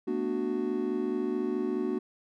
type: chord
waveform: triangle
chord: B minor seventh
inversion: third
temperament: just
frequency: 222.2 / 246.9 / 296.3 / 370.4 Hz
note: A3 / B3 / D4 / F#4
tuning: +17 / 0 / +15 / +2 cents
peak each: -34 / -32 / -32 / -29 dBFS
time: 0.07-1.99 s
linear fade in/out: 10 ms
effects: none